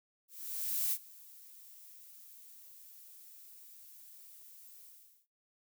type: noise with ADSR envelope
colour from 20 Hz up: violet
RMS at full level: -32 dBFS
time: 0.28-5.27 s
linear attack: 640 ms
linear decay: 58 ms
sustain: -23 dB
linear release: 430 ms
effects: noise-tail reverb RT60 0.2 s tail -18 dB re dry